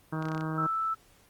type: harmonic tone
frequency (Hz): 158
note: D#3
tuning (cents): +27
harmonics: 1 / 2 / 3 / 4 / 5 / 6 / 7 / 8 / 9 / 10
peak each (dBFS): -32 / -35 / -43 / -43 / -45 / -43 / -43 / -42 / -46 / -45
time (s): 0.12-0.67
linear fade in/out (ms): 10
type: clicks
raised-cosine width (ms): 0.2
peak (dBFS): -26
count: 7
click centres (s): 0.225 / 0.255 / 0.286 / 0.318 / 0.348 / 0.378 / 0.409
type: tone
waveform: sine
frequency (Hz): 1318.5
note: E6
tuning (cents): 0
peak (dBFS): -27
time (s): 0.57-0.95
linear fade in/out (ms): 20
effects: pink hiss -61 dBFS RMS until 1.29 s + Opus 32 kbps